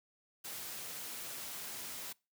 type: noise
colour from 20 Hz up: white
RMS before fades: -44 dBFS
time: 0.44-2.13 s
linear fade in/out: 10 ms
effects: noise-tail reverb RT60 0.3 s tail -25 dB re dry + high-pass 100 Hz 12 dB/octave

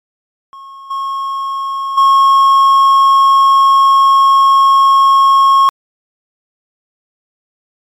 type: tone with level steps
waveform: triangle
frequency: 1089 Hz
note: C#6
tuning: 31 cents flat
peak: -28 / -14 / -3 dBFS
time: 0.53-5.69 s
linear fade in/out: 0 ms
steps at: 0.9 / 1.97 s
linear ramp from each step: 10 ms
effects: MP3 96 kbps

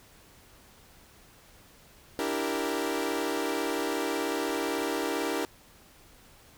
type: chord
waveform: sawtooth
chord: E half-diminished seventh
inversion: third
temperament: equal with one note detuned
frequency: 291.6 / 329.6 / 392 / 466.2 Hz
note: D4 / E4 / G4 / Bb4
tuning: -12 / 0 / 0 / 0 cents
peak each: -30 dBFS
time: 2.19-5.45 s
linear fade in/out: 0 ms
effects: pink hiss -56 dBFS RMS until 6.57 s

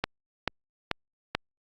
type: click train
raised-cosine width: 0.3 ms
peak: -9 dBFS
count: 4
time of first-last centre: 0.04-1.35 s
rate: 2.29 Hz
effects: Opus 48 kbps

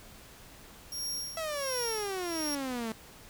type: tone with tremolo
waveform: sawtooth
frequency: 5588 Hz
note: F8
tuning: in tune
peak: -30 dBFS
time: 0.92-2.55 s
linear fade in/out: 2 ms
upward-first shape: sine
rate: 1.4 Hz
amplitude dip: 85%
type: exponential sweep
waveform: sawtooth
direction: down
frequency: 663 to 217.9 Hz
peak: -29 dBFS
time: 1.37-2.92 s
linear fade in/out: 2 ms
effects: pink hiss -52 dBFS RMS until 3.29 s

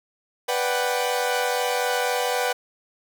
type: chord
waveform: sawtooth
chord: G major seventh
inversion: first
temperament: equal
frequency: 493.9 / 587.3 / 740 / 784 Hz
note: B4 / D5 / F#5 / G5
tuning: 0 / 0 / 0 / 0 cents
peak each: -21 / -27 / -24 / -25 dBFS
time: 0.48-2.53 s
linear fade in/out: 10 ms
effects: none

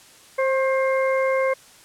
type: harmonic tone with a mistuned harmonic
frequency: 529 Hz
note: C5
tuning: 19 cents sharp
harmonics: 1 / 2 / 3 / 4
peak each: -19 / -27 / -33 / -28 dBFS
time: 0.38-1.54 s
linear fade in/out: 10 ms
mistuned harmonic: 2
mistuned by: +25 cents
effects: white hiss -49 dBFS RMS until 1.84 s + low-pass 10000 Hz 12 dB/octave

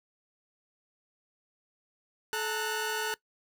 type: tone cluster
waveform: sawtooth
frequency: 433.2 / 906 / 1475 Hz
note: A4 / A#5 / F#6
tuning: -27 / -50 / -6 cents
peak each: -31 / -32 / -30 dBFS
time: 2.33-3.14 s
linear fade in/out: 0 ms
effects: noise-tail reverb RT60 0.1 s tail -20 dB re dry

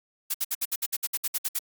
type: noise bursts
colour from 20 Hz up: blue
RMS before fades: -27 dBFS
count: 13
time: 0.3-1.591 s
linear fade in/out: 10 ms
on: 43 ms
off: 61 ms
effects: Opus 48 kbps

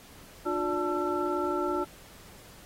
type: tone cluster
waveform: sine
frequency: 300 / 357.7 / 583 / 878 / 1342 Hz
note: D4 / F4 / D5 / A5 / E6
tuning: +37 / +41 / -13 / -4 / +31 cents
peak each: -34 / -30 / -35 / -35 / -33 dBFS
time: 0.45-1.85 s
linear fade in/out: 20 ms
effects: pink hiss -52 dBFS RMS until 2.65 s + AAC 48 kbps

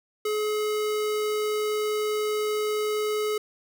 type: tone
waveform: square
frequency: 424.8 Hz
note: G#4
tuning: 39 cents sharp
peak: -25 dBFS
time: 0.25-3.38 s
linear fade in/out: 5 ms
effects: none

